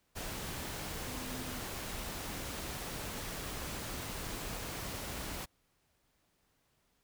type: tone in noise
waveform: sine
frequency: 253.8 Hz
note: B3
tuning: 47 cents sharp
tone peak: -45 dBFS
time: 1.06-1.6 s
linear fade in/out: 20 ms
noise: pink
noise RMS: -41 dBFS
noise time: 0.15-5.46 s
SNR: -7 dB
effects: pink hiss -75 dBFS RMS until 7.03 s